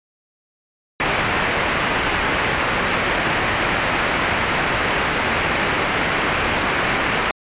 white low-pass noise, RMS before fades -20 dBFS, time 1-7.31 s, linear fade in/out 0 ms, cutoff 2500 Hz, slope 24 dB/octave, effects resampled to 8000 Hz

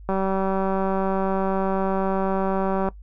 click train, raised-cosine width 1 ms, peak -11 dBFS, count 538, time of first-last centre 0.09-2.887 s, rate 192 Hz, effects noise-tail reverb RT60 0.1 s tail -19 dB re dry + added 50 Hz sine -39 dBFS peak until 3.02 s

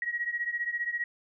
sine beating tone pair, 1900 / 1915 Hz, A#6 / A#6, +33 / +46 cents, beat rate 15 Hz, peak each -31 / -34 dBFS, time 0.02-1.04 s, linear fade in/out 2 ms, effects none

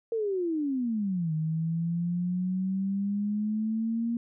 sine exponential two-way sweep, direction down then up, 466.2 to 155.56 to 235.6 Hz, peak -26 dBFS, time 0.12-4.17 s, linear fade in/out 2 ms, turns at 1.33 s, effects none

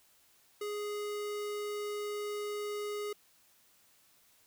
square tone, 415.3 Hz, G#4, in tune, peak -36 dBFS, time 0.61-3.13 s, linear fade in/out 5 ms, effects white hiss -66 dBFS RMS until 4.46 s

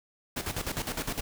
pink noise with tremolo, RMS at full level -32 dBFS, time 0.36-1.21 s, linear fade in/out 10 ms, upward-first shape square, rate 9.8 Hz, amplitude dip 70%, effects none

